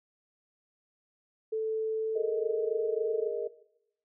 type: tone with pitch glide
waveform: sine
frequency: 440 to 442.8 Hz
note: A4 to A4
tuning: 0 to +11 cents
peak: -28 dBFS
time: 1.52-3.28 s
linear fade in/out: 10 ms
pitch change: +11 cents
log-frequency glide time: 1.98-2.22 s
type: chord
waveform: sine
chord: Ab suspended second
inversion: none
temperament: equal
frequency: 415.3 / 466.2 / 622.3 Hz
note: Ab4 / Bb4 / Eb5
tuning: 0 / 0 / 0 cents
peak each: -35 / -33 / -38 dBFS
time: 2.15-3.48 s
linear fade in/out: 10 ms
effects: noise-tail reverb RT60 0.8 s tail -18 dB re dry